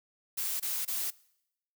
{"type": "noise bursts", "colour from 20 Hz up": "blue", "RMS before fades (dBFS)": -33, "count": 3, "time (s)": [0.37, 1.106], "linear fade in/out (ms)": 10, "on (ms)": 230, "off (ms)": 23, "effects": ["noise-tail reverb RT60 0.8 s tail -23 dB re dry"]}